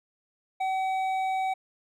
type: tone with hard clipping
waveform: triangle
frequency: 760 Hz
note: F#5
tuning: 46 cents sharp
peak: -27 dBFS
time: 0.6-1.54 s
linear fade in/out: 10 ms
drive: 11 dB
effects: none